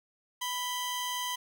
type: tone pair together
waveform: sawtooth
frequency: 987.8 / 3136 Hz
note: B5 / G7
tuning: 0 / 0 cents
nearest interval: octave + minor sixth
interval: 2000 cents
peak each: -30 / -33 dBFS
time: 0.41-1.36 s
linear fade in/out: 10 ms
effects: none